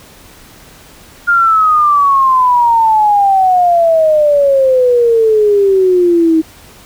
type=exponential sweep; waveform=sine; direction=down; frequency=1417 to 316 Hz; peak=-6 dBFS; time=1.27-6.42 s; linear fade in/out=20 ms; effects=pink hiss -39 dBFS RMS until 6.85 s